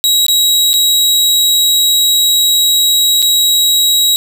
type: tone with dropouts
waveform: sawtooth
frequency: 3843 Hz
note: B7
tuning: 48 cents flat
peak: -5 dBFS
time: 0.04-4.16 s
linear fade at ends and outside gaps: 0 ms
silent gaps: 0.265-0.283 / 0.732-0.739 / 3.22-3.225 s
effects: none